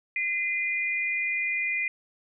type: tone pair together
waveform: sine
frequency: 2050 / 2430 Hz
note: C7 / D#7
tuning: -36 / -42 cents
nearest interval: minor third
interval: 294 cents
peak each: -28 dBFS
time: 0.16-1.88 s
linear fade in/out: 2 ms
effects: none